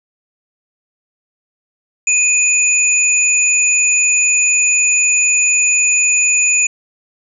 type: tone pair together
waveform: sine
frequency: 2489 / 6969 Hz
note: D#7 / A8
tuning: 0 / -18 cents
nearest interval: octave + tritone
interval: 1782 cents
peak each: -13 dBFS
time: 2.07-6.67 s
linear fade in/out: 5 ms
effects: none